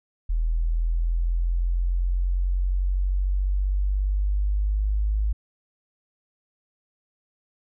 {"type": "exponential sweep", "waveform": "sine", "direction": "up", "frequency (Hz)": [40.43, 52.4], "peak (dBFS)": -20, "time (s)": [0.29, 5.33], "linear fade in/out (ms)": 10, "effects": []}